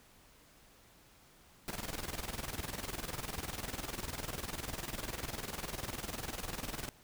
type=noise with tremolo; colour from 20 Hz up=pink; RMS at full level=-39 dBFS; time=1.68-6.89 s; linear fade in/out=0 ms; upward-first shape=square; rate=20 Hz; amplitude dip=70%; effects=pink hiss -62 dBFS RMS until 7.03 s